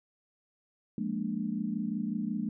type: chord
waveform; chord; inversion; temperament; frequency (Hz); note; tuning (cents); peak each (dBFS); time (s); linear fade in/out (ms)
sine; Bb dominant seventh; second; equal; 174.61 / 207.7 / 233.1 / 293.7; F3 / Ab3 / Bb3 / D4; 0 / 0 / 0 / 0; -39 / -33 / -35 / -39; 0.98-2.49; 2
effects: none